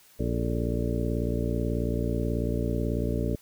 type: harmonic tone with a mistuned harmonic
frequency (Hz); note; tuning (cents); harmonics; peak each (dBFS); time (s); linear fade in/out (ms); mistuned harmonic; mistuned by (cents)
58.27; A#1; 0; 1 / 2 / 3 / 4 / 5 / 6 / 7 / 8 / 10; -30 / -31 / -35 / -33 / -35 / -37 / -39 / -35 / -38; 0.19-3.36; 10; 8; -78
effects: white hiss -57 dBFS RMS until 3.41 s